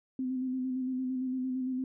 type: tone with vibrato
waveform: sine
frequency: 257.3 Hz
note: C4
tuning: 29 cents flat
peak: -30 dBFS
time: 0.19-1.84 s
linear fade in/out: 2 ms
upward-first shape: square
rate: 8.8 Hz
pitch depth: 24 cents each way
effects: none